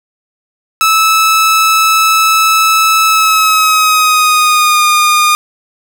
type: tone with pitch glide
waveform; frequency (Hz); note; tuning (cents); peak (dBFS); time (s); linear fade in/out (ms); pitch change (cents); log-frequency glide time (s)
sawtooth; 1306 to 1218.5; E6 to D#6; -17 to -37; -3; 0.81-5.35; 0; -120; 3.06-4.84
effects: none